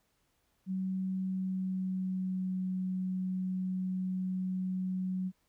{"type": "tone with pitch glide", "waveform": "sine", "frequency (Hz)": [188.3, 185.71], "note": ["F#3", "F#3"], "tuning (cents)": [31, 7], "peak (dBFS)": -31, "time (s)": [0.66, 5.32], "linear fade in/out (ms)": 50, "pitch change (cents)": -24, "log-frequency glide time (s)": [1.18, 2.64], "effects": ["pink hiss -75 dBFS RMS until 5.48 s"]}